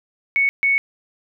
sine tone bursts at uneven times, 2217 Hz, C#7, in tune, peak -14 dBFS, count 2, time 0.36-0.49 / 0.63-0.78 s, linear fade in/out 0 ms, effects none

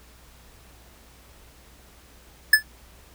square tone with exponential decay, 1733 Hz, A6, 27 cents flat, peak -8 dBFS, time 2.53-2.63 s, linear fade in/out 5 ms, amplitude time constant 21 ms, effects added 60 Hz sine -53 dBFS peak until 3.14 s + pink hiss -53 dBFS RMS until 3.14 s

